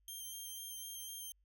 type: tone with vibrato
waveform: 5% pulse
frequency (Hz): 3169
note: G7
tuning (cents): +18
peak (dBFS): -37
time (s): 0.08-1.32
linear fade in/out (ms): 2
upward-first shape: square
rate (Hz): 4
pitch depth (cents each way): 11
effects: added 50 Hz sine -70 dBFS peak until 1.44 s